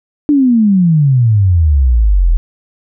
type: exponential sweep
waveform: sine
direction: down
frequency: 301.2 to 38.89 Hz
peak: -6 dBFS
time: 0.29-2.37 s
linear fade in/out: 0 ms
effects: none